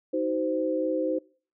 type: tone cluster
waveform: sine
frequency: 314.4 / 378.1 / 518 Hz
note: D#4 / F#4 / C5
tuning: +18 / +38 / -17 cents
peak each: -28 / -32 / -27 dBFS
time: 0.13-1.19 s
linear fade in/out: 10 ms
effects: noise-tail reverb RT60 0.4 s tail -22 dB re dry